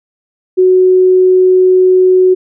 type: tone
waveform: sine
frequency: 370 Hz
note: F#4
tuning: in tune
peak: -4 dBFS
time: 0.57-2.35 s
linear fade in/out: 20 ms
effects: none